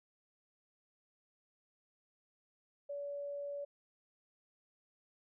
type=tone; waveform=sine; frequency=571 Hz; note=D5; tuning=49 cents flat; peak=-39 dBFS; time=2.89-3.65 s; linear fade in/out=10 ms; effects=none